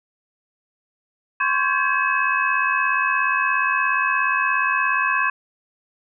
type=tone cluster; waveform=sine; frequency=1042 / 1119 / 1586 / 1683 / 2570 Hz; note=C6 / C#6 / G6 / G#6 / E7; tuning=-7 / +16 / +20 / +23 / -45 cents; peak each=-24 dBFS; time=1.4-5.3 s; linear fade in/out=5 ms; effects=none